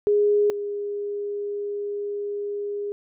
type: tone pair in turn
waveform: sine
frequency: 413.4 / 408.9 Hz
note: G#4 / G#4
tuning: -8 / -27 cents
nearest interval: unison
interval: 19 cents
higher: first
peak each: -16 / -26 dBFS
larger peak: first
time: 0.07-0.5 / 0.5-2.92 s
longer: second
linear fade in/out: 0 ms
effects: none